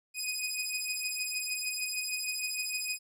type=beating tone pair; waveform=15% pulse; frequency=2495 / 2501.5 Hz; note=D#7 / D#7; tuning=+4 / +9 cents; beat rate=6.5 Hz; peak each=-29 / -28 dBFS; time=0.14-2.99 s; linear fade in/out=50 ms; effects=none